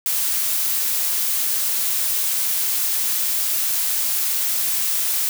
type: noise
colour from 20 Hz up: blue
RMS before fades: -21 dBFS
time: 0.06-5.29 s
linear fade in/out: 0 ms
effects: none